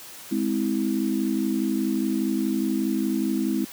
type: chord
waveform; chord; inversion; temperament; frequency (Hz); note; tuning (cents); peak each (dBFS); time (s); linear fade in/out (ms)
sine; Ab augmented; none; just; 207.7 / 259.6 / 324.5; Ab3 / C4 / E4; 0 / -13 / -27; -26; 0.31-3.65; 10
effects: white hiss -42 dBFS RMS until 3.72 s + high-pass 100 Hz 12 dB/octave